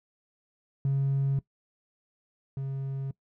triangle tone pair in turn, 137.3 / 135.8 Hz, C#3 / C#3, -16 / -35 cents, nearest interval unison, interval 19 cents, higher first, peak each -20 / -28 dBFS, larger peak first, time 0.85-1.39 / 2.57-3.11 s, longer neither, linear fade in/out 2 ms, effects noise-tail reverb RT60 0.1 s tail -22 dB re dry + tanh soft clip ceiling -20 dBFS

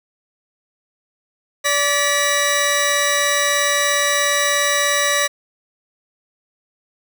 15% pulse tone pair together, 579 / 1942.3 Hz, D5 / B6, -25 / -29 cents, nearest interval octave + major sixth, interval 2096 cents, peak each -12 dBFS, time 1.64-5.28 s, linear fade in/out 20 ms, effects none

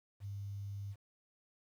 sine tone with quantisation, 100 Hz, G2, 35 cents sharp, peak -40 dBFS, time 0.2-0.96 s, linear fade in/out 50 ms, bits 11, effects none

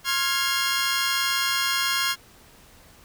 15% pulse chord, F minor, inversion second, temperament equal with one note detuned, 1067.9 / 1396.9 / 1661.2 Hz, C6 / F6 / Ab6, +35 / 0 / 0 cents, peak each -20 dBFS, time 0.04-2.16 s, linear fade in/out 50 ms, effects pink hiss -52 dBFS RMS until 3.04 s

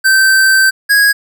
square tone pair in turn, 1552 / 1651.4 Hz, G6 / G#6, -18 / -10 cents, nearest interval minor second, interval 108 cents, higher second, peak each -7 dBFS, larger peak neither, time 0.04-0.71 / 0.89-1.13 s, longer first, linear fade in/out 20 ms, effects none

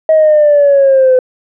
sine linear sweep, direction down, 637 to 506 Hz, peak -3 dBFS, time 0.09-1.19 s, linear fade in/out 2 ms, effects tanh soft clip ceiling -1 dBFS

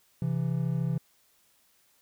triangle tone pair together, 133.37 / 166.9 Hz, C3 / E3, +34 / +22 cents, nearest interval major third, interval 388 cents, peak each -27 / -27 dBFS, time 0.22-0.98 s, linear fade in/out 2 ms, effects white hiss -66 dBFS RMS until 2.01 s

